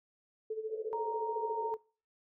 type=tone with tremolo; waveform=sine; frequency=438 Hz; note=A4; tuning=8 cents flat; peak=-32 dBFS; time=0.5-1.77 s; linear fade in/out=5 ms; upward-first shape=sine; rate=14 Hz; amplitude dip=75%
type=band-pass noise; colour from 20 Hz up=white; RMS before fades=-47 dBFS; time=0.68-1.74 s; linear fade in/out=50 ms; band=390 to 550 Hz; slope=96 dB/octave
type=tone with pitch glide; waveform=sine; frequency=932 to 925 Hz; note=A#5 to A#5; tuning=-1 to -14 cents; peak=-35 dBFS; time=0.93-1.74 s; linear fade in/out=0 ms; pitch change=-13 cents; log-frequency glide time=1.45-1.61 s
effects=noise-tail reverb RT60 0.4 s tail -23 dB re dry